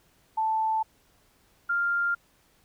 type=tone pair in turn; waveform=sine; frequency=880 / 1396.9 Hz; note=A5 / F6; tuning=0 / 0 cents; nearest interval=minor sixth; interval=800 cents; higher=second; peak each=-23 dBFS; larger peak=neither; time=0.37-0.83 / 1.69-2.15 s; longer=neither; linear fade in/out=10 ms; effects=pink hiss -64 dBFS RMS until 2.64 s